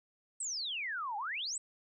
sine exponential two-way sweep, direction down then up, 8372 to 790 to 8372 Hz, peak -35 dBFS, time 0.4-1.58 s, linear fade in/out 5 ms, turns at 1.17 s, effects none

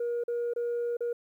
sine tone with dropouts, 475.7 Hz, A#4, 35 cents sharp, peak -26 dBFS, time 0-1.13 s, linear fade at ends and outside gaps 5 ms, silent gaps 0.238-0.28 / 0.536-0.561 / 0.969-1.006 s, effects tanh soft clip ceiling -26 dBFS + 11-bit

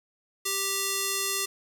square tone with band-pass filter, 392 Hz, G4, in tune, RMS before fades -29 dBFS, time 0.45-1.46 s, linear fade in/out 10 ms, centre 8900 Hz, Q 0.68, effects none

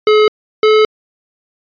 square tone pair in turn, 426.7 / 431.2 Hz, G#4 / A4, +47 / -35 cents, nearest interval unison, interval 18 cents, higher second, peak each -7 dBFS, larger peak neither, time 0.07-0.28 / 0.63-0.85 s, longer second, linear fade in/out 2 ms, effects resampled to 11025 Hz

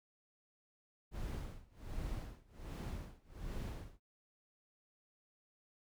brown noise with tremolo, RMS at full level -41 dBFS, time 1.11-4 s, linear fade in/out 50 ms, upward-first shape sine, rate 1.3 Hz, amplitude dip 95%, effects none

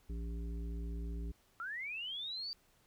harmonic tone, 57.2 Hz, A#1, 32 cents flat, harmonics 1 / 3 / 5 / 7, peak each -38 / -48 / -52 / -55 dBFS, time 0.09-1.32 s, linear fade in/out 10 ms
sine linear sweep, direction up, 1307 to 4683 Hz, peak -39 dBFS, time 1.6-2.53 s, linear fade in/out 0 ms
effects pink hiss -70 dBFS RMS until 2.86 s

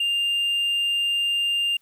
sine tone with hard clipping, 2800 Hz, F7, 4 cents sharp, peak -21 dBFS, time 0-1.77 s, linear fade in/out 5 ms, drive 2 dB, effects white hiss -66 dBFS RMS until 1.81 s

